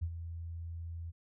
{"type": "tone with ADSR envelope", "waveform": "sine", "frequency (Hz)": 83.7, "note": "E2", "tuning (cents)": 27, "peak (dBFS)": -30, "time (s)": [0.01, 1.12], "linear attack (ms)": 19, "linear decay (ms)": 64, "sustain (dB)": -9, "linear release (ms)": 28, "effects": []}